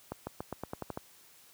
accelerating click train, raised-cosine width 1 ms, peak -22 dBFS, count 9, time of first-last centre 0.12-0.974 s, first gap 150 ms, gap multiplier 0.9, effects white hiss -59 dBFS RMS until 1.53 s + high-pass 60 Hz 12 dB/octave

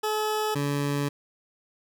20% pulse tone pair in turn, 428.7 / 143.06 Hz, A4 / D3, -45 / -45 cents, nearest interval octave + perfect fifth, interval 1900 cents, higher first, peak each -20 dBFS, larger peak neither, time 0.03-0.55 / 0.55-1.09 s, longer second, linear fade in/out 10 ms, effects none

